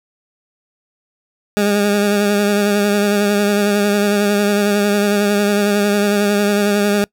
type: tone with vibrato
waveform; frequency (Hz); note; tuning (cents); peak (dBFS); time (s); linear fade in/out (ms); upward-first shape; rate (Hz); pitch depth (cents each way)
20% pulse; 204.6; G#3; -26; -8; 1.57-7.04; 0; sine; 11; 28
effects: noise-tail reverb RT60 0.1 s tail -25 dB re dry